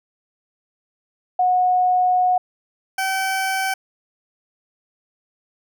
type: tone pair in turn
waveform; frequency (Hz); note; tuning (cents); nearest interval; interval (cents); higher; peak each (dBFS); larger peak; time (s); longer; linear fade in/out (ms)
sine / 20% pulse; 730 / 767; F#5 / G5; -24 / -38; minor second; 86; second; -14 / -15; first; 1.39-2.38 / 2.98-3.74; first; 5
effects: none